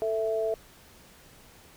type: tone pair together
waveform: sine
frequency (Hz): 443 / 659.3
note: A4 / E5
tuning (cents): +12 / 0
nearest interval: perfect fifth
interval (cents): 688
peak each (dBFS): -28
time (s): 0.02-0.54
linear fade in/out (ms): 0
effects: pink hiss -54 dBFS RMS until 1.76 s